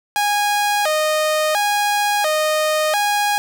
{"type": "tone with vibrato", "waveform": "sawtooth", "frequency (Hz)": 713, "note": "F5", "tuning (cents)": 36, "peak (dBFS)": -12, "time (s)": [0.16, 3.38], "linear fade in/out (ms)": 0, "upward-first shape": "square", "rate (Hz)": 0.72, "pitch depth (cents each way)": 250, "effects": []}